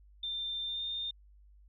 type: tone with pitch glide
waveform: sine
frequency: 3586 to 3628 Hz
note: A7 to A#7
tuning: +32 to -48 cents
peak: -34 dBFS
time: 0.23-1.11 s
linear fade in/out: 5 ms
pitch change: +20 cents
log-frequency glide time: 0.65-0.83 s
effects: added 50 Hz sine -56 dBFS peak until 1.68 s